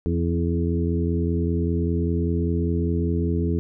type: harmonic tone with a mistuned harmonic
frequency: 85.1 Hz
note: F2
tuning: 44 cents flat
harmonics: 1 / 2 / 3 / 4 / 5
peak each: -23 / -26 / -28 / -29 / -30 dBFS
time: 0.06-3.59 s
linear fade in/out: 0 ms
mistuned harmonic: 4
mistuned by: -25 cents
effects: none